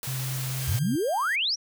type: noise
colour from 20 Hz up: white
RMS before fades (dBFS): -35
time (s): 0.03-0.79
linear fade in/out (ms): 0
type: tone with pitch glide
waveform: sine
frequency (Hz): 130.81 to 132.41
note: C3 to C3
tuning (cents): 0 to +21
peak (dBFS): -29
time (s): 0.07-0.96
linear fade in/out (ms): 5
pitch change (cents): +21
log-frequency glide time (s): 0.52-0.7
type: tone with vibrato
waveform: 5% pulse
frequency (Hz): 1596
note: G6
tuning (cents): +31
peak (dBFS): -28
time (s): 0.6-1.36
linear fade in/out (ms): 10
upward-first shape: sine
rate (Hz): 4.7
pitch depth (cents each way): 9
type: exponential sweep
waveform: sine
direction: up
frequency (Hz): 73.42 to 5920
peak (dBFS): -23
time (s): 0.67-1.56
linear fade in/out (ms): 20
effects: none